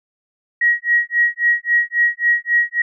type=tone with tremolo; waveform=sine; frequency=1900 Hz; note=A#6; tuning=33 cents sharp; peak=-10 dBFS; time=0.61-2.82 s; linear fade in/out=5 ms; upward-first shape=sine; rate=3.7 Hz; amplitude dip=100%; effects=none